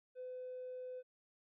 triangle tone, 506 Hz, B4, 42 cents sharp, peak -40 dBFS, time 0.15-1.03 s, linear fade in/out 50 ms, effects tanh soft clip ceiling -41 dBFS + resampled to 8000 Hz

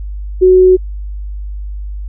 sine tone, 370 Hz, F#4, in tune, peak -3 dBFS, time 0.41-0.77 s, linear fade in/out 20 ms, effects added 50 Hz sine -20 dBFS peak until 2.08 s

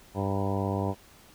harmonic tone with a mistuned harmonic, 98.3 Hz, G2, 5 cents sharp, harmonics 1 / 2 / 3 / 4 / 5 / 6 / 7 / 8 / 9 / 10, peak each -30 / -33 / -35 / -36 / -37 / -38 / -38 / -39 / -40 / -40 dBFS, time 0.14-0.95 s, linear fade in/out 50 ms, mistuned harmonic 9, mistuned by +57 cents, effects pink hiss -55 dBFS RMS until 1.34 s

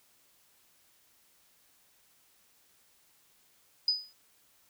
sine tone with exponential decay, 4978 Hz, D#8, in tune, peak -21 dBFS, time 3.88-4.13 s, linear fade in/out 2 ms, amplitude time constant 53 ms, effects white hiss -66 dBFS RMS until 4.69 s

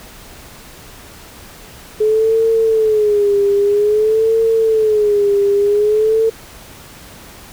sine tone with vibrato, 425.7 Hz, G#4, 43 cents sharp, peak -10 dBFS, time 2-6.3 s, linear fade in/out 10 ms, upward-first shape sine, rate 0.51 Hz, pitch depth 100 cents each way, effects pink hiss -38 dBFS RMS until 7.52 s

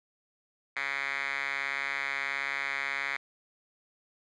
5% pulse tone with band-pass filter, 138.6 Hz, C#3, in tune, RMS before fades -33 dBFS, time 0.76-3.17 s, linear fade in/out 5 ms, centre 2200 Hz, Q 6, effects resampled to 22050 Hz

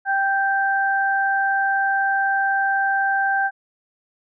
sine tone pair together, 784 / 1568 Hz, G5 / G6, 0 / 0 cents, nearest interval octave, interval 1200 cents, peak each -20 dBFS, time 0.05-3.51 s, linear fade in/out 50 ms, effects none

